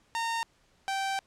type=tone pair in turn; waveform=sawtooth; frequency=918 / 778.7 Hz; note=A#5 / G5; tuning=-27 / -12 cents; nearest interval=minor third; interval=285 cents; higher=first; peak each=-25 dBFS; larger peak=neither; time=0.15-0.43 / 0.88-1.19 s; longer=second; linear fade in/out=0 ms; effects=pink hiss -66 dBFS RMS until 1.26 s + low-pass 8000 Hz 12 dB/octave